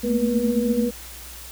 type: tone cluster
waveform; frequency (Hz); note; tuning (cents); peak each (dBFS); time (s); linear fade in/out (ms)
sine; 220.1 / 229.1 / 243.7 / 483.3; A3 / A#3 / B3 / B4; +1 / -30 / -23 / -38; -24; 0.03-0.91; 20
effects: added 60 Hz sine -42 dBFS peak until 1.51 s + white hiss -40 dBFS RMS until 1.51 s